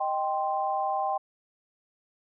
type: chord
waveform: sine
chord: C minor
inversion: first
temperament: equal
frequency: 622.3 / 784 / 1046.5 Hz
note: Eb5 / G5 / C6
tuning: 0 / 0 / 0 cents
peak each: -33 / -27 / -32 dBFS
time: 0-1.18 s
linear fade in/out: 10 ms
effects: none